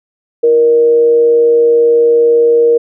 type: tone with frequency modulation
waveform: sine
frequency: 470.2 Hz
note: A#4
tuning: 15 cents sharp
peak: -5 dBFS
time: 0.43-2.78 s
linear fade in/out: 10 ms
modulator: 139 Hz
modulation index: 0.22
effects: none